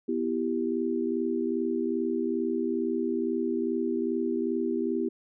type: chord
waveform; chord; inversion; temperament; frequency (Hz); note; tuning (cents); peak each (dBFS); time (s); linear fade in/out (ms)
sine; E minor; second; equal; 246.9 / 329.6 / 392; B3 / E4 / G4; 0 / 0 / 0; -30; 0.08-5.09; 10
effects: none